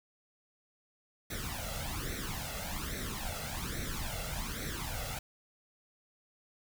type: noise with flanger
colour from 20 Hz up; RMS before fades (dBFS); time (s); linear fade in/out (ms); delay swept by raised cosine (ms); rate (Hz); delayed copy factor
pink; -38; 1.3-5.19; 5; 0.5 to 1.5; 1.2; +0.75
effects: none